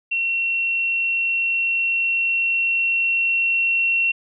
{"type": "tone with level ramp", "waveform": "sine", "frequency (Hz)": 2724, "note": "F7", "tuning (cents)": -44, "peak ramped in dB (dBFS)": [-19, -16], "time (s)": [0.11, 4.12], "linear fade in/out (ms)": 10, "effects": []}